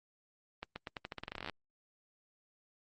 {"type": "accelerating click train", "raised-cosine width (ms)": 0.3, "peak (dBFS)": -24, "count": 19, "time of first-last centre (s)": [0.63, 1.497], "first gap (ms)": 130, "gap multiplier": 0.86, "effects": ["Opus 32 kbps"]}